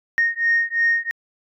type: beating tone pair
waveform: sine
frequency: 1852 / 1854.9 Hz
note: A#6 / A#6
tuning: -12 / -9 cents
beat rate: 2.9 Hz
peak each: -19 dBFS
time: 0.18-1.11 s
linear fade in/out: 0 ms
effects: tanh soft clip ceiling -10 dBFS